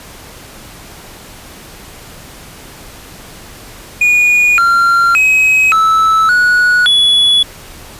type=tone with pitch steps; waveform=triangle; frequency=2449 / 1380 / 2543 / 1309 / 1464 / 3403 Hz; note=D#7 / F6 / D#7 / E6 / F#6 / G#7; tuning=-28 / -21 / +37 / -13 / -19 / +41 cents; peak=-5 dBFS; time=4.01-7.43 s; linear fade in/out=5 ms; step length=570 ms; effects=pink hiss -34 dBFS RMS until 7.99 s + resampled to 32000 Hz